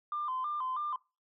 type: tone with vibrato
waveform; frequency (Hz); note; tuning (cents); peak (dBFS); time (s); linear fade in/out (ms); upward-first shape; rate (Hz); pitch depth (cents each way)
sine; 1108.7; C#6; 0; -31; 0.12-0.96; 2; square; 3.1; 130
effects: noise-tail reverb RT60 0.3 s tail -24 dB re dry + tanh soft clip ceiling -27 dBFS